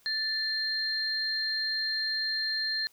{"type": "tone pair together", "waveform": "sine", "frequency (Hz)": [1760, 4186], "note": ["A6", "C8"], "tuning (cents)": [0, 0], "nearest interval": "octave + minor third", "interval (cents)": 1500, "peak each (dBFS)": [-33, -29], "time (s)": [0.06, 2.87], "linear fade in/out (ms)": 0, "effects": ["white hiss -63 dBFS RMS until 2.92 s"]}